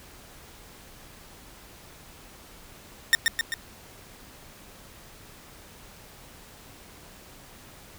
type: tone with echo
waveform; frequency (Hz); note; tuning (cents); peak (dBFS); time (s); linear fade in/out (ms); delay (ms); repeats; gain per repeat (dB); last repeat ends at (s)
sawtooth; 1828; A#6; -34; -11; 3.13-3.15; 0; 130; 3; -4; 3.54
effects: pink hiss -49 dBFS RMS until 7.98 s